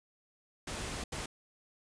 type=noise bursts at uneven times; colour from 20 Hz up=pink; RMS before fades=-39 dBFS; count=2; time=0.67-1.04 / 1.12-1.26 s; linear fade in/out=5 ms; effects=resampled to 22050 Hz